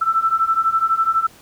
sine beating tone pair, 1321 / 1333 Hz, E6 / E6, +3 / +19 cents, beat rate 12 Hz, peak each -19 / -17 dBFS, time 0.01-1.27 s, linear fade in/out 10 ms, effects pink hiss -47 dBFS RMS until 1.41 s + high-pass 60 Hz 12 dB/octave

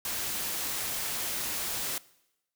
white noise, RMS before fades -33 dBFS, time 0.05-1.98 s, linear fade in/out 2 ms, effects noise-tail reverb RT60 0.9 s tail -21 dB re dry

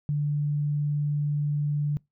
sine tone, 146.83 Hz, D3, in tune, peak -23 dBFS, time 0.09-1.97 s, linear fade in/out 0 ms, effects noise-tail reverb RT60 0.2 s tail -25 dB re dry

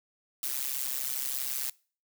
blue noise with amplitude modulation, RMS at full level -29 dBFS, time 0.43-1.7 s, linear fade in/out 2 ms, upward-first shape sine, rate 133 Hz, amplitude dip 95%, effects noise-tail reverb RT60 0.4 s tail -23 dB re dry

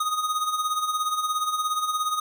square tone with tremolo, 1244.5 Hz, D#6, in tune, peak -22 dBFS, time 0-2.2 s, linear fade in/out 5 ms, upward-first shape sine, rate 17 Hz, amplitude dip 60%, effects none

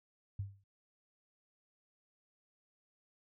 sine tone with exponential decay, 98.9 Hz, G2, 16 cents sharp, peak -33 dBFS, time 0.39-0.64 s, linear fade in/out 5 ms, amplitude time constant 53 ms, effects none

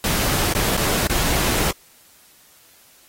pink noise with dropouts, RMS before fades -21 dBFS, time 0.04-1.71 s, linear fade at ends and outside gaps 1 ms, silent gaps 0.527-0.55 / 0.767-0.775 / 1.071-1.098 s, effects white hiss -52 dBFS RMS until 3.08 s + AAC 48 kbps

